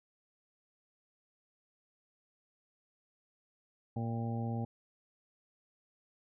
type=harmonic tone with a mistuned harmonic; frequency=115.9 Hz; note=A#2; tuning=10 cents flat; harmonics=1 / 2 / 3 / 4 / 5 / 6 / 7; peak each=-35 / -38 / -49 / -48 / -49 / -53 / -45 dBFS; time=3.96-4.65 s; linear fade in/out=5 ms; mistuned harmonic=7; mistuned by=-37 cents; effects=none